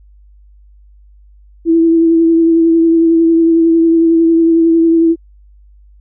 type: tone with vibrato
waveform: sine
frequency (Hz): 330.1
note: E4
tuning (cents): +2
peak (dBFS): -6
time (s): 1.65-5.16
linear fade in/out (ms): 50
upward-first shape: triangle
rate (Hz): 11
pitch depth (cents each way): 24
effects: added 50 Hz sine -40 dBFS peak until 6 s